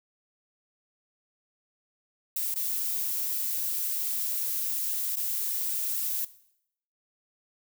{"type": "noise with dropouts", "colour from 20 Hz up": "violet", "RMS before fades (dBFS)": -30, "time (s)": [2.36, 6.25], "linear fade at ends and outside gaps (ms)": 5, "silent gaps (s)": [[2.543, 2.558], [5.158, 5.167]], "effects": ["noise-tail reverb RT60 0.7 s tail -17 dB re dry"]}